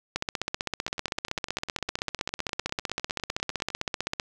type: two click trains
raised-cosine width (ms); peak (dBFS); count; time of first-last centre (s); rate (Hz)
0.2; -10 / -20; 64 / 29; 0.16-4.198 / 0.88-3.703; 15.6 / 9.92
effects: none